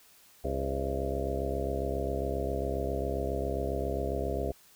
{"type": "harmonic tone with a mistuned harmonic", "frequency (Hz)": 67.4, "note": "C#2", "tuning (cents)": -48, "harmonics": [1, 2, 3, 4, 5, 6, 7, 8, 9, 10], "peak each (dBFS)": [-34, -40, -44, -40, -42, -36, -39, -41, -39, -38], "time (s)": [0.44, 4.52], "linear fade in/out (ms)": 5, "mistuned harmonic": 7, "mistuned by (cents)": 81, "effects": ["white hiss -59 dBFS RMS until 4.75 s"]}